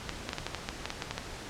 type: clicks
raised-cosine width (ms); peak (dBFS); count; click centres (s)
0.2; -15; 12; 0.093 / 0.291 / 0.332 / 0.384 / 0.466 / 0.547 / 0.689 / 0.856 / 0.904 / 1.022 / 1.11 / 1.18
effects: pink hiss -42 dBFS RMS until 1.49 s + low-pass 7000 Hz 12 dB/octave